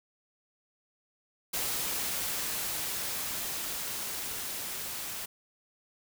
white noise with level ramp, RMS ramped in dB -32 to -38 dBFS, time 1.53-5.26 s, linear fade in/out 10 ms, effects none

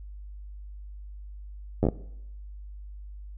slowing click train, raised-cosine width 2 ms, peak -10 dBFS, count 5, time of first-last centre 1.83-1.887 s, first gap 10 ms, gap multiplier 1.24, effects noise-tail reverb RT60 0.8 s tail -19 dB re dry + added 50 Hz sine -39 dBFS peak until 3.37 s

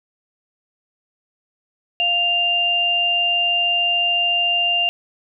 sine tone pair together, 698.5 / 2794 Hz, F5 / F7, 0 / 0 cents, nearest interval 2 octaves, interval 2400 cents, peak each -25 / -16 dBFS, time 2-4.89 s, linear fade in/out 0 ms, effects none

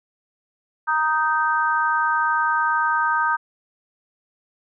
sine chord, Eb major, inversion second, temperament just, 933.4 / 1244.5 / 1555.6 Hz, Bb5 / Eb6 / G6, +2 / 0 / -14 cents, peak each -22 dBFS, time 0.87-3.37 s, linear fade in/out 20 ms, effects none

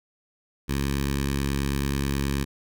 10% pulse tone with notch filter, 69.3 Hz, C#2, in tune, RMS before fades -26 dBFS, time 0.68-2.45 s, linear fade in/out 20 ms, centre 650 Hz, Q 0.61, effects none

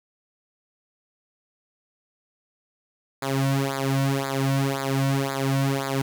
sawtooth tone with flanger, 136.3 Hz, C#3, 29 cents flat, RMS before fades -24 dBFS, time 3.22-6.02 s, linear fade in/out 5 ms, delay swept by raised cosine 0.34 to 2.44 ms, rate 1.9 Hz, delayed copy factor -0.95, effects 8-bit

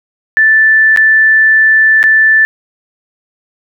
sine tone with dropouts, 1760 Hz, A6, in tune, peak -4 dBFS, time 0.37-2.45 s, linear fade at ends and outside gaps 0 ms, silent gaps 0.962-0.973 / 2.029-2.039 s, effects none

